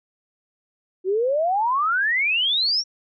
sine exponential sweep, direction up, 360 to 5720 Hz, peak -18 dBFS, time 1.04-2.84 s, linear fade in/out 50 ms, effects none

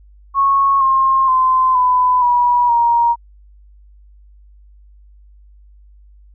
sine tone with pitch steps, 1100 / 1066.2 / 1033.5 / 1001.7 / 971 / 941.2 Hz, C#6 / C6 / C6 / B5 / B5 / A#5, -14 / +32 / -22 / +24 / -30 / +16 cents, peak -10 dBFS, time 0.34-3.16 s, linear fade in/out 50 ms, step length 470 ms, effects added 50 Hz sine -42 dBFS peak until 6.34 s

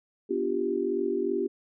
sine chord, G dominant seventh, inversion first, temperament equal, 246.9 / 293.7 / 349.2 / 392 Hz, B3 / D4 / F4 / G4, 0 / 0 / 0 / 0 cents, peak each -34 / -34 / -30 / -28 dBFS, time 0.29-1.48 s, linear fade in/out 20 ms, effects none

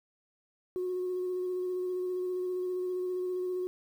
sine tone with vibrato, 364.9 Hz, F#4, 24 cents flat, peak -29 dBFS, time 0.76-3.67 s, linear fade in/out 0 ms, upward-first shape square, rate 15 Hz, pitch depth 12 cents each way, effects tanh soft clip ceiling -27 dBFS + 10-bit

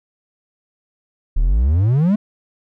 triangle exponential sweep, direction up, 33.49 to 220 Hz, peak -10 dBFS, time 1.36-2.16 s, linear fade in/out 10 ms, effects none

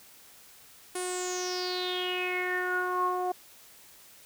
sawtooth tone with low-pass filter sweep, 363.2 Hz, F#4, 32 cents flat, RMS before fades -31 dBFS, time 0.95-3.32 s, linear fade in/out 5 ms, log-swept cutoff 9800 to 810 Hz, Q 8.5, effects white hiss -54 dBFS RMS until 4.25 s

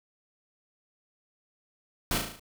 pink noise with echo, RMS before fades -28 dBFS, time 2.11-2.18 s, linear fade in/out 2 ms, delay 36 ms, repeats 6, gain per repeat -4 dB, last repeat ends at 2.396 s, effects none

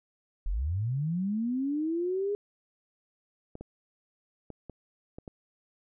sine linear sweep, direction up, 34.44 to 415.3 Hz, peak -27 dBFS, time 0.46-2.35 s, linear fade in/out 0 ms
clicks, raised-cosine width 2 ms, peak -28 dBFS, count 6, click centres 3.554 / 3.61 / 4.503 / 4.697 / 5.185 / 5.278 s
effects none

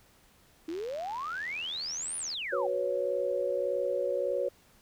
sine exponential two-way sweep, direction up then down, 311.1 to 10000 to 719 Hz, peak -33 dBFS, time 0.68-2.67 s, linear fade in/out 5 ms, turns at 2.17 s
click train, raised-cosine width 0.2 ms, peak -31 dBFS, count 135, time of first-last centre 0.69-2.34 s, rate 81.2 Hz
sine chord, F# suspended fourth, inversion none, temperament just, 370 / 493.3 / 555 Hz, F#4 / B4 / C#5, 0 / -2 / +2 cents, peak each -35 / -32 / -30 dBFS, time 2.52-4.49 s, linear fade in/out 10 ms
effects pink hiss -62 dBFS RMS until 4.81 s

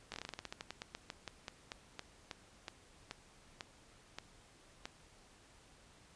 slowing click train, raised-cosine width 0.2 ms, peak -25 dBFS, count 26, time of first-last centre 0.12-4.855 s, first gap 19 ms, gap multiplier 1.16, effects pink hiss -63 dBFS RMS until 6.15 s + resampled to 22050 Hz

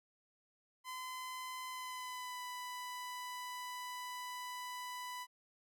sawtooth tone with pitch glide, 1022 to 993.5 Hz, C6 to B5, -41 to +10 cents, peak -39 dBFS, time 0.84-5.27 s, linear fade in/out 50 ms, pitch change -49 cents, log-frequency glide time 1.69-2.42 s, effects none

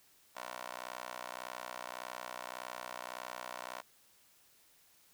15% pulse tone with high-pass filter, 61.74 Hz, B1, in tune, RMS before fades -45 dBFS, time 0.35-3.82 s, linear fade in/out 20 ms, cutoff 830 Hz, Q 1.9, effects white hiss -66 dBFS RMS until 5.13 s

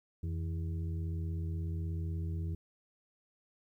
harmonic tone with a mistuned harmonic, 81.2 Hz, E2, 26 cents flat, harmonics 1 / 2 / 4 / 5, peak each -34 / -41 / -49 / -54 dBFS, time 0.23-2.55 s, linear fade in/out 5 ms, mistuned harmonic 1, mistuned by +100 cents, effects 12-bit

